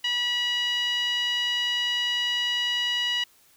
10% pulse tone with band-pass filter, 970 Hz, B5, 31 cents flat, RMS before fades -26 dBFS, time 0.04-3.24 s, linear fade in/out 5 ms, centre 2600 Hz, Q 4.8, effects white hiss -59 dBFS RMS until 3.56 s

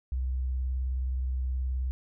sine tone with vibrato, 64.1 Hz, C2, 35 cents flat, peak -27 dBFS, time 0.12-1.91 s, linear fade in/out 0 ms, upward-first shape square, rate 19 Hz, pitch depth 40 cents each way, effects none

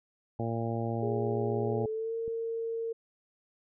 harmonic tone, 115.2 Hz, A#2, 20 cents flat, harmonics 1 / 2 / 3 / 4 / 5 / 6 / 7, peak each -33 / -36 / -38 / -39 / -40 / -41 / -41 dBFS, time 0.39-1.86 s, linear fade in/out 5 ms
sine tone with pitch glide, 413.6 to 456.3 Hz, G#4 to A#4, -7 to -37 cents, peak -31 dBFS, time 1.02-2.93 s, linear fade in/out 10 ms, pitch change +170 cents, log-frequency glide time 1.6-2.14 s
click, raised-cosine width 3 ms, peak -33 dBFS, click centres 2.279 s
effects none

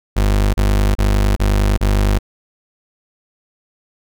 35% pulse tone bursts, 50.2 Hz, G1, 42 cents sharp, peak -10 dBFS, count 5, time 0.16-2.188 s, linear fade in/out 10 ms, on 380 ms, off 32 ms, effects none

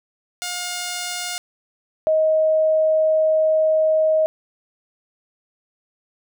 5% pulse / sine tone pair in turn, 713 / 628.9 Hz, F5 / D#5, +36 / +18 cents, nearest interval major second, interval 218 cents, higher first, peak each -14 dBFS, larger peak neither, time 0.42-1.38 / 2.07-4.26 s, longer second, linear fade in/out 0 ms, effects none

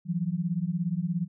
sine beating tone pair, 164.81 / 181.81 Hz, E3 / F#3, 0 / -30 cents, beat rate 17 Hz, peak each -29 dBFS, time 0.05-1.28 s, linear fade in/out 50 ms, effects none

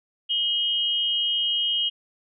sine tone pair together, 2900 / 3197 Hz, F#7 / G7, -35 / +33 cents, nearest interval major second, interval 168 cents, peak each -24 dBFS, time 0.29-1.9 s, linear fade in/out 20 ms, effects none

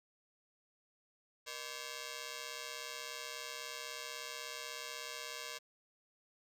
5% pulse ring-modulated tone, 544 Hz, C#5, 33 cents flat, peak -28 dBFS, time 1.46-5.59 s, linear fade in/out 20 ms, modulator 68.2 Hz, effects resampled to 32000 Hz + 11-bit

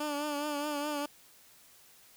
15% pulse tone with vibrato, 293.7 Hz, D4, in tune, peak -26 dBFS, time 0-1.06 s, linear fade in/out 5 ms, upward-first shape triangle, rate 4.8 Hz, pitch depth 56 cents each way, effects white hiss -59 dBFS RMS until 2.16 s

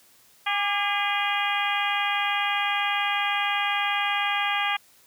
harmonic tone with a mistuned harmonic, 407.1 Hz, G#4, 35 cents flat, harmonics 2 / 3 / 4 / 5 / 6 / 7 / 8, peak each -28 / -30 / -31 / -30 / -30 / -33 / -33 dBFS, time 0.46-4.77 s, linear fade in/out 10 ms, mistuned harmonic 3, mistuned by -46 cents, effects white hiss -57 dBFS RMS until 5.06 s + high-pass 60 Hz 12 dB/octave

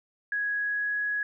sine tone with pitch glide, 1664 to 1673.6 Hz, G#6 to G#6, +3 to +13 cents, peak -26 dBFS, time 0.32-1.23 s, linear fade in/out 2 ms, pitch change +10 cents, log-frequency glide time 0.56-0.99 s, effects none

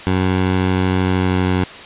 15% pulse tone with pitch glide, 93 to 92.04 Hz, F#2 to F#2, +9 to -9 cents, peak -8 dBFS, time 0.07-1.64 s, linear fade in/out 0 ms, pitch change -18 cents, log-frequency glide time 0.99-1.47 s, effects white hiss -34 dBFS RMS until 1.85 s + resampled to 8000 Hz

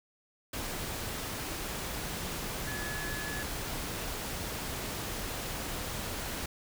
sine tone in noise, 1704 Hz, G#6, 44 cents sharp, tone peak -39 dBFS, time 2.67-3.43 s, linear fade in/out 5 ms, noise pink, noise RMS -37 dBFS, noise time 0.53-6.46 s, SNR -5 dB, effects none

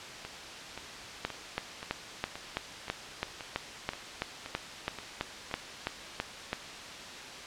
two click trains, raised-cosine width 0.3 ms, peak -14 / -23 dBFS, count 17 / 11, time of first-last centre 1.25-6.531 / 0.25-5.513 s, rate 3.03 / 1.9 Hz, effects white hiss -43 dBFS RMS until 7.46 s + low-pass 5000 Hz 12 dB/octave

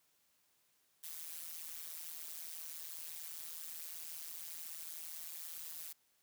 blue noise with amplitude modulation, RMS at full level -43 dBFS, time 1.03-5.93 s, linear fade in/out 10 ms, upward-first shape sine, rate 162 Hz, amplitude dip 100%, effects white hiss -75 dBFS RMS until 6.22 s + high-pass 60 Hz 12 dB/octave

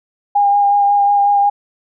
sine tone with vibrato, 810 Hz, G#5, 43 cents flat, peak -9 dBFS, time 0.35-1.5 s, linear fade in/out 10 ms, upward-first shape sine, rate 5.5 Hz, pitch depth 15 cents each way, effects none

